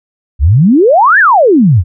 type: exponential two-way sweep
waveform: sine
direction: up then down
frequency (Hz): 60.8 to 1841 to 76.6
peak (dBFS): -3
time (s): 0.39-1.84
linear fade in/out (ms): 50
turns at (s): 1.19
effects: none